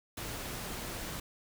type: noise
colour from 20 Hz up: pink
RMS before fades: -40 dBFS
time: 0.17-1.2 s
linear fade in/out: 5 ms
effects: none